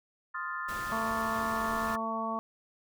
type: chord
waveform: sine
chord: F dominant seventh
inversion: second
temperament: equal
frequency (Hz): 1046.5 / 1244.5 / 1396.9 / 1760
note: C6 / Eb6 / F6 / A6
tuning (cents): 0 / 0 / 0 / 0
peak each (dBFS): -39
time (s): 0.34-1.97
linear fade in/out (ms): 10
type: noise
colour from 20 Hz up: pink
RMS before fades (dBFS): -43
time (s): 0.68-1.96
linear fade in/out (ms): 10
type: harmonic tone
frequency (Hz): 224.2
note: A3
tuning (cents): +33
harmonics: 1 / 2 / 3 / 4 / 5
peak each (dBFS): -37 / -44 / -37 / -38 / -34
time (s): 0.92-2.39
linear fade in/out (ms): 0
effects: none

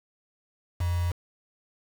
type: tone with quantisation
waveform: sine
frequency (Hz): 87.31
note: F2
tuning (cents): 0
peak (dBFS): -24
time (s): 0.8-1.12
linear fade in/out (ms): 10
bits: 6
effects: none

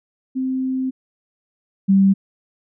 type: tone pair in turn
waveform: sine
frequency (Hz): 260.6 / 194.55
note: C4 / G3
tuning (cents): -7 / -13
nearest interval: perfect fourth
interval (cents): 506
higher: first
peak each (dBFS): -19 / -10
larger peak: second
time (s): 0.35-0.91 / 1.88-2.14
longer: first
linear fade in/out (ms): 20
effects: none

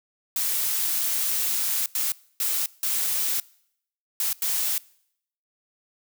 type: noise bursts at uneven times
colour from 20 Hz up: blue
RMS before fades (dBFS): -25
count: 6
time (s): 0.36-1.86 / 1.95-2.12 / 2.4-2.66 / 2.83-3.4 / 4.2-4.33 / 4.42-4.78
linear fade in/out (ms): 2
effects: noise-tail reverb RT60 0.7 s tail -23 dB re dry

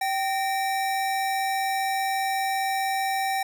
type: tone pair together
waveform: square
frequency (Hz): 774 / 1837.7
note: G5 / A#6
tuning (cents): -22 / -25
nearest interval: octave + minor third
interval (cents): 1497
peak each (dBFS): -25 / -33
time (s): 0.01-3.43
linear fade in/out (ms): 5
effects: none

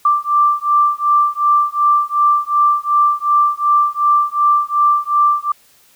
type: beating tone pair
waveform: sine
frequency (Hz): 1176 / 1178.7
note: D6 / D6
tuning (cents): +2 / +6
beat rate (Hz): 2.7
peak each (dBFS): -14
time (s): 0.05-5.52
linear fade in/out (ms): 5
effects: white hiss -51 dBFS RMS until 5.95 s

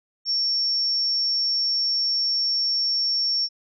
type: tone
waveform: sine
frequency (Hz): 5470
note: F8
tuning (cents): -37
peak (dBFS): -20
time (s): 0.25-3.49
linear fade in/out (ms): 50
effects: none

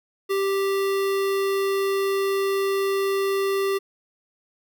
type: tone with notch filter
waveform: square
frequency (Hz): 392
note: G4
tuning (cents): 0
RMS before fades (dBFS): -23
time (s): 0.29-3.79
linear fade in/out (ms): 20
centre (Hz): 7000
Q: 2
effects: none

